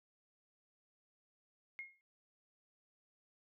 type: tone with exponential decay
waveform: sine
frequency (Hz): 2148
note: C7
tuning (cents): +45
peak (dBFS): -40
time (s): 1.79-2.01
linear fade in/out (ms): 0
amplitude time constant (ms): 47
effects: none